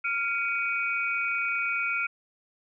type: tone cluster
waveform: sine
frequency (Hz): 1394 / 2265 / 2490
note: F6 / C#7 / D#7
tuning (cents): -4 / +37 / +1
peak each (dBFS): -30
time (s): 0.04-2.07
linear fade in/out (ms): 10
effects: none